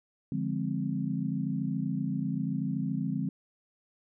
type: chord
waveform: sine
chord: D half-diminished seventh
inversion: none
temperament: equal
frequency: 146.83 / 174.61 / 207.7 / 261.6 Hz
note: D3 / F3 / Ab3 / C4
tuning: 0 / 0 / 0 / 0 cents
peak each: -34 dBFS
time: 0.32-3.29 s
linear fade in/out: 2 ms
effects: none